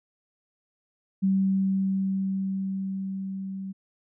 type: tone with level ramp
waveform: sine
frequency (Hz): 192.5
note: G3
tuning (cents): -31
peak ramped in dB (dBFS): -19 to -32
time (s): 1.22-3.73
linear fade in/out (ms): 20
effects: none